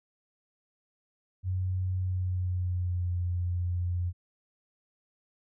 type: tone with pitch glide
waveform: sine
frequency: 92.5 to 88.53 Hz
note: F#2 to F2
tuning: 0 to +24 cents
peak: -27 dBFS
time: 1.43-4.13 s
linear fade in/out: 50 ms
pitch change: -76 cents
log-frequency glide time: 1.99-3.14 s
effects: none